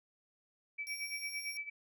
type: tone with tremolo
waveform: sine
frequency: 2306 Hz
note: D7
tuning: 32 cents flat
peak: -36 dBFS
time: 0.78-1.7 s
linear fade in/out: 10 ms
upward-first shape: sine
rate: 8.9 Hz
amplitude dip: 80%
type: tone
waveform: 25% pulse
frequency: 5570 Hz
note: F8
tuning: 5 cents flat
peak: -39 dBFS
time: 0.87-1.57 s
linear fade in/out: 0 ms
effects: none